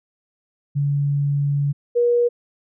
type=tone pair in turn; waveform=sine; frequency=142.6 / 479.6 Hz; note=C#3 / A#4; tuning=+49 / +49 cents; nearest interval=octave + major sixth; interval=2100 cents; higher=second; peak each=-17 / -14 dBFS; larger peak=second; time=0.75-1.73 / 1.95-2.29 s; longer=first; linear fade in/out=20 ms; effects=none